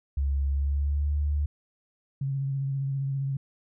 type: tone with pitch glide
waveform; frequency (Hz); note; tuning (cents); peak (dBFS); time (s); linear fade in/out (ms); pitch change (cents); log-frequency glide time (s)
sine; 69.3 to 73.25; C#2 to D2; 0 to -4; -23; 0.17-1.46; 5; +96; 0.51-1.13
type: tone with vibrato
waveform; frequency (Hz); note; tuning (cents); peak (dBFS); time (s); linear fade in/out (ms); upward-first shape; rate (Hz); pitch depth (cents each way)
sine; 136.8; C#3; -23; -26; 2.21-3.37; 5; sine; 15; 25
effects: none